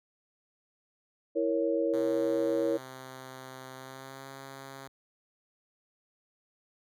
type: chord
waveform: sine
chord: A# diminished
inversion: second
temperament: equal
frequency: 329.6 / 466.2 / 554.4 Hz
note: E4 / A#4 / C#5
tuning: 0 / 0 / 0 cents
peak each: -30 dBFS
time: 1.35-2.78 s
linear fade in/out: 20 ms
type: tone with pitch glide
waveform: 5% pulse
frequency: 130.81 to 135.5 Hz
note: C3 to C#3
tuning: 0 to -39 cents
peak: -32 dBFS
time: 1.93-4.88 s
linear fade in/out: 10 ms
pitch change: +61 cents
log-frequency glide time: 3.75-4.27 s
effects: none